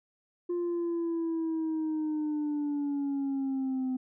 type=linear sweep; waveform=sine; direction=down; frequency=351.4 to 255.9 Hz; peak=-26 dBFS; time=0.49-3.97 s; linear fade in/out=10 ms; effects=tanh soft clip ceiling -27 dBFS